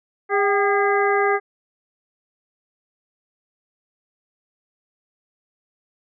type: harmonic tone with a mistuned harmonic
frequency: 405.9 Hz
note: G#4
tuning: 40 cents flat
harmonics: 1 / 2 / 3 / 4 / 5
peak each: -19 / -22 / -24 / -25 / -26 dBFS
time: 0.29-1.4 s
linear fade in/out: 50 ms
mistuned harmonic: 2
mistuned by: -65 cents
effects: none